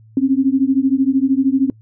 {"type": "beating tone pair", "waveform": "sine", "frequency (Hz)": [261.6, 274.6], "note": ["C4", "C#4"], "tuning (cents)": [0, -16], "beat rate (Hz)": 13, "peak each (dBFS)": -15, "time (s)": [0.17, 1.7], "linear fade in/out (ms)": 2, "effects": ["noise-tail reverb RT60 0.1 s tail -24 dB re dry", "added 110 Hz sine -43 dBFS peak until 1.81 s"]}